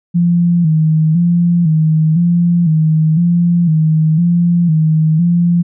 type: tone with vibrato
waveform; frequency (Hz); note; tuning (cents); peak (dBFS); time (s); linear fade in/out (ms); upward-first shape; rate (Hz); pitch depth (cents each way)
sine; 164.81; E3; 0; -8; 0.14-5.63; 20; square; 0.99; 81
effects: none